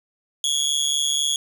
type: tone with amplitude modulation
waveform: 25% pulse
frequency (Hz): 3338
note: G#7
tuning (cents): +8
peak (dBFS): -12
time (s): 0.44-1.36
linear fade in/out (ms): 2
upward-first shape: sine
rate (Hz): 144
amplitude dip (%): 90
effects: none